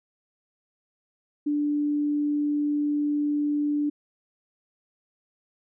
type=tone; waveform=sine; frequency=293.7 Hz; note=D4; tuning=in tune; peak=-22 dBFS; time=1.46-3.9 s; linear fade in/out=10 ms; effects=none